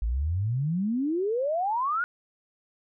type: exponential sweep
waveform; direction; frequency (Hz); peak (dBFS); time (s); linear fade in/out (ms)
sine; up; 51.91 to 1480; -24; 0.02-2.04; 0
effects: none